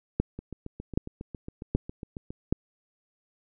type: two click trains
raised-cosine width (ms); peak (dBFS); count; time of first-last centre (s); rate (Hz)
3; -24 / -10; 15 / 4; 0.39-2.305 / 0.2-2.526; 7.31 / 1.29
effects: none